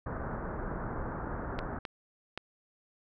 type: low-pass noise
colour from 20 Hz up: pink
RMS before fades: -37 dBFS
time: 0.06-1.79 s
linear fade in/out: 5 ms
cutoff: 1600 Hz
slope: 48 dB/octave
type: clicks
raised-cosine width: 0.3 ms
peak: -20 dBFS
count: 3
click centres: 1.59 / 1.852 / 2.376 s
effects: none